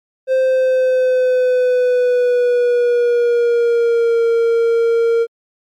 triangle tone with pitch glide, 522 to 462.4 Hz, C5 to A#4, -4 to -14 cents, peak -9 dBFS, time 0.27-5.27 s, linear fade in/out 50 ms, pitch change -210 cents, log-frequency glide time 0.38-4.23 s, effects MP3 64 kbps

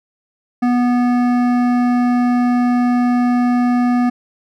sine tone with hard clipping, 244.9 Hz, B3, 14 cents flat, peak -14 dBFS, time 0.62-4.1 s, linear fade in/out 10 ms, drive 13 dB, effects none

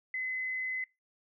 sine tone, 2033 Hz, B6, 50 cents sharp, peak -32 dBFS, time 0.14-0.84 s, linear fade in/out 2 ms, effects noise-tail reverb RT60 0.2 s tail -20 dB re dry

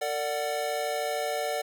square chord, Bb augmented, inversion none, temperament equal with one note detuned, 454.7 / 587.3 / 740 Hz, Bb4 / D5 / F#5, -43 / 0 / 0 cents, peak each -35 / -32 / -33 dBFS, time 0.01-1.62 s, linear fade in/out 10 ms, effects none

